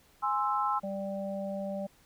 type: chord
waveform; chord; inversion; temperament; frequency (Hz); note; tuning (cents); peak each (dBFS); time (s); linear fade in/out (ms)
sine; Ab augmented; none; equal; 830.6 / 1046.5 / 1318.5; Ab5 / C6 / E6; 0 / 0 / 0; -31; 0.22-0.8; 20
type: harmonic tone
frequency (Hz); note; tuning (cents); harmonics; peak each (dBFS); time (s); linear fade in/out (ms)
196; G3; 0; 1 / 3 / 4; -36 / -35 / -45; 0.83-1.87; 10
effects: pink hiss -63 dBFS RMS until 2.05 s